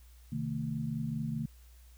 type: chord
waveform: sine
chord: A diminished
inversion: first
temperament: equal with one note detuned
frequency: 130.81 / 155.56 / 224.5 Hz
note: C3 / Eb3 / A3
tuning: 0 / 0 / +35 cents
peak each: -38 / -36 / -36 dBFS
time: 0.32-1.46 s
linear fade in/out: 5 ms
effects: added 60 Hz sine -53 dBFS peak until 1.97 s + white hiss -65 dBFS RMS until 1.97 s